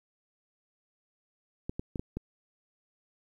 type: clicks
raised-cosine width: 3 ms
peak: -21 dBFS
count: 5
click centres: 1.695 / 1.795 / 1.958 / 1.995 / 2.17 s
effects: 10-bit